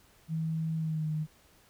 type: tone with pitch glide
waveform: sine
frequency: 160.6 to 154.68 Hz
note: E3 to D#3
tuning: -45 to -10 cents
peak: -29 dBFS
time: 0.28-1.27 s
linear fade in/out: 50 ms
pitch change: -65 cents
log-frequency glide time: 0.77-1.08 s
effects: pink hiss -62 dBFS RMS until 1.69 s